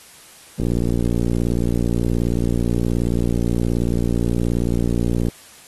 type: click train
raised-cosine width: 3 ms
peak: -7 dBFS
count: 276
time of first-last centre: 0.6-5.285 s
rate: 58.7 Hz
effects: white hiss -45 dBFS RMS until 5.67 s + AAC 32 kbps